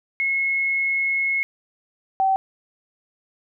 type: tone pair in turn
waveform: sine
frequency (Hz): 2175 / 769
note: C#7 / G5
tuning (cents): -33 / -33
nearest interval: octave + tritone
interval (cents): 1800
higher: first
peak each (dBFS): -19 / -16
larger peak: second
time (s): 0.2-1.43 / 2.2-2.36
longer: first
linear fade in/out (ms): 0
effects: none